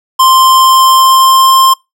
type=tone with pitch glide; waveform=square; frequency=1046.5 to 1054.4 Hz; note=C6 to C6; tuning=0 to +13 cents; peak=-4 dBFS; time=0.19-1.74 s; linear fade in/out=10 ms; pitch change=+13 cents; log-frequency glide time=0.48-1.53 s; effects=noise-tail reverb RT60 0.2 s tail -25 dB re dry